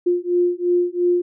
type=beating tone pair; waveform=sine; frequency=351.8 / 354.7 Hz; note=F4 / F4; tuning=+13 / +27 cents; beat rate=2.9 Hz; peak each=-19 dBFS; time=0.06-1.22 s; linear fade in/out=10 ms; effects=none